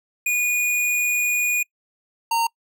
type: tone pair in turn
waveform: square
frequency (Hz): 2453 / 921.5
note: D#7 / A#5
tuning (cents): -25 / -20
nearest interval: octave + perfect fourth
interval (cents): 1695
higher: first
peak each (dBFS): -19 / -19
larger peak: neither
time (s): 0.26-1.63 / 2.31-2.47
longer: first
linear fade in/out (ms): 5
effects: noise-tail reverb RT60 0.1 s tail -26 dB re dry